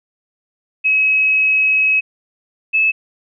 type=tone pair in turn; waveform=sine; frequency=2559 / 2602 Hz; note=D#7 / E7; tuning=+48 / -23 cents; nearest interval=unison; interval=29 cents; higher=second; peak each=-11 dBFS; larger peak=neither; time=0.84-2.01 / 2.73-2.92 s; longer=first; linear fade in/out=20 ms; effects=none